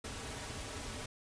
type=noise with comb filter; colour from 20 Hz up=pink; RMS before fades=-43 dBFS; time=0.04-1.06 s; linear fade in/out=5 ms; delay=5.7 ms; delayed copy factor=-0.5; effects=resampled to 22050 Hz